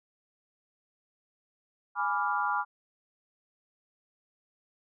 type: chord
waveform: sine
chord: G# diminished seventh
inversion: none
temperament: equal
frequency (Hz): 830.6 / 987.8 / 1174.7 / 1396.9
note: G#5 / B5 / D6 / F6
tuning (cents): 0 / 0 / 0 / 0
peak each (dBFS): -32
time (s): 1.95-2.65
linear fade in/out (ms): 50
effects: none